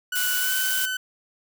30% pulse tone with pitch glide, 1480 to 1514.6 Hz, F#6 to F#6, 0 to +40 cents, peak -23 dBFS, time 0.12-0.97 s, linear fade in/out 5 ms, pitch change +40 cents, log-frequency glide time 0.39-0.53 s
blue noise, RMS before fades -26 dBFS, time 0.15-0.86 s, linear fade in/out 10 ms
effects none

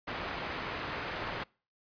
white low-pass noise, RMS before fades -38 dBFS, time 0.07-1.44 s, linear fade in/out 10 ms, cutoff 1900 Hz, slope 12 dB/octave, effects noise-tail reverb RT60 0.4 s tail -26 dB re dry + resampled to 11025 Hz

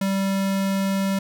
square tone, 194.6 Hz, G3, 12 cents flat, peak -21 dBFS, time 0.01-1.19 s, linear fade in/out 5 ms, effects none

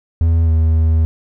triangle tone with pitch glide, 82.41 to 80.2 Hz, E2 to E2, 0 to -47 cents, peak -8 dBFS, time 0.21-1.05 s, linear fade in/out 0 ms, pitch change -47 cents, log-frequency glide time 0.44-0.5 s, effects none

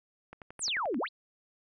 click train, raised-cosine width 0.5 ms, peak -30 dBFS, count 8, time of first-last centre 0.33-0.944 s, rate 11.4 Hz
sine exponential two-way sweep, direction down then up, 10548 to 215.6 to 4923 Hz, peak -29 dBFS, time 0.59-1.09 s, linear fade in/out 50 ms, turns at 0.98 s
effects none

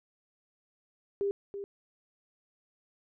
sine tone with echo, 400 Hz, G4, 35 cents sharp, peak -27 dBFS, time 1.21-1.31 s, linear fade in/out 0 ms, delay 330 ms, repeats 1, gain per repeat -9 dB, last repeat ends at 1.64 s, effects none

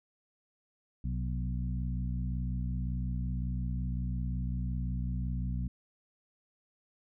harmonic tone with a mistuned harmonic, 61.74 Hz, B1, in tune, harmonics 1 / 2 / 3 / 4, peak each -33 / -36 / -39 / -45 dBFS, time 1.04-5.68 s, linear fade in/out 5 ms, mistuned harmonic 2, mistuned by +52 cents, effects none

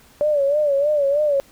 sine tone with vibrato, 578 Hz, D5, 28 cents flat, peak -15 dBFS, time 0.21-1.4 s, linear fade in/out 0 ms, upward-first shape sine, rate 3.2 Hz, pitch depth 86 cents each way, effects pink hiss -51 dBFS RMS until 1.51 s

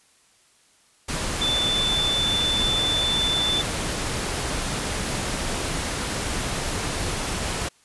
sine tone in noise, 3520 Hz, A7, in tune, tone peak -21 dBFS, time 1.41-3.62 s, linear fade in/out 10 ms, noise pink, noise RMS -27 dBFS, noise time 1.08-7.69 s, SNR +3 dB, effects white hiss -59 dBFS RMS until 7.84 s + resampled to 24000 Hz

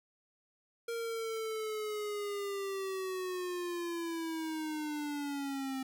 square linear sweep, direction down, 466.2 to 262.6 Hz, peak -36 dBFS, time 0.88-5.83 s, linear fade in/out 5 ms, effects none

